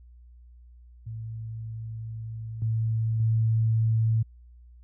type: tone with level steps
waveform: sine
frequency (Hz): 112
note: A2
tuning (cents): +31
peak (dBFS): -33 / -23 / -20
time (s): 1.06-4.23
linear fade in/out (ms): 10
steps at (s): 2.62 / 3.2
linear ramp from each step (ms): 2
effects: added 60 Hz sine -48 dBFS peak until 4.83 s